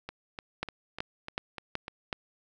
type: two click trains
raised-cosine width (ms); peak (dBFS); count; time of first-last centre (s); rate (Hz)
0.3; -22 / -15; 7 / 5; 0.09-1.881 / 0.63-2.128; 3.35 / 2.67
effects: none